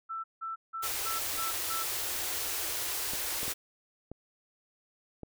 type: tone bursts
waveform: sine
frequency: 1330 Hz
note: E6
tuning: 15 cents sharp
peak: -34 dBFS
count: 6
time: 0.09-1.84 s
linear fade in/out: 20 ms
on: 150 ms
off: 170 ms
type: band-stop noise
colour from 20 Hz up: white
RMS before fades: -34 dBFS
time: 0.82-3.54 s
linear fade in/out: 20 ms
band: 120 to 280 Hz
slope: 96 dB/octave
type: clicks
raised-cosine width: 2 ms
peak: -28 dBFS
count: 5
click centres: 3.135 / 3.431 / 3.48 / 4.116 / 5.233 s
effects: none